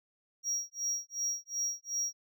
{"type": "tone with tremolo", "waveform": "triangle", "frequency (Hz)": 5660, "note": "F8", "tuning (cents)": 22, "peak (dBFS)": -28, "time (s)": [0.43, 2.13], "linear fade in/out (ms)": 50, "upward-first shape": "sine", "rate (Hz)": 2.7, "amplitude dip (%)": 100, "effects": []}